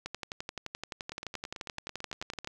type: two click trains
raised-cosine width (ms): 0.2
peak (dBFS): -19 / -23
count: 29 / 13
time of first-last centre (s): 0.06-2.474 / 1.12-2.446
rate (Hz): 11.6 / 9.05
effects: none